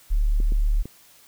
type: tone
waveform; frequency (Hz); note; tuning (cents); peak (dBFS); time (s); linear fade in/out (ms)
sine; 36.73; D1; +1; -17; 0.1-0.83; 20
type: clicks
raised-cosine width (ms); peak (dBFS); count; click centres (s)
3; -22; 3; 0.402 / 0.521 / 0.856
effects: white hiss -53 dBFS RMS until 1.27 s